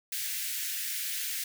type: high-pass noise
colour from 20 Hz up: white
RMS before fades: -34 dBFS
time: 0.12-1.44 s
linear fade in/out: 5 ms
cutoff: 1600 Hz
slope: 48 dB/octave
effects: none